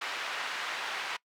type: band-pass noise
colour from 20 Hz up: pink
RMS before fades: -36 dBFS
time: 0.01-1.17 s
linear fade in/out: 10 ms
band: 1100 to 3100 Hz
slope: 12 dB/octave
effects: noise-tail reverb RT60 0.1 s tail -22 dB re dry